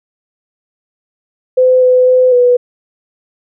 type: tone with pitch steps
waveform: sine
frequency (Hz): 510 / 505 / 508 / 491.7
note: C5 / B4 / B4 / B4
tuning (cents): -44 / +39 / +49 / -8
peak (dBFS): -5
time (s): 1.57-2.57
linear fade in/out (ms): 10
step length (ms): 250
effects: none